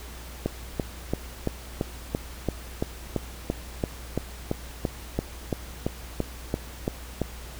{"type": "click train", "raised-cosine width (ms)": 2, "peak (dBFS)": -11, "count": 21, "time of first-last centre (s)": [0.46, 7.217], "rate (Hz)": 2.96, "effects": ["added 60 Hz sine -40 dBFS peak until 7.59 s", "pink hiss -44 dBFS RMS until 7.59 s"]}